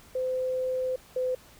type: tone pair in turn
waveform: sine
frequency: 513 / 508.9 Hz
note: C5 / C5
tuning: -34 / -48 cents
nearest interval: unison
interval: 14 cents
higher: first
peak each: -26 / -25 dBFS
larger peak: second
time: 0.15-0.96 / 1.16-1.35 s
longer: first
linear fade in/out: 5 ms
effects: pink hiss -54 dBFS RMS until 1.59 s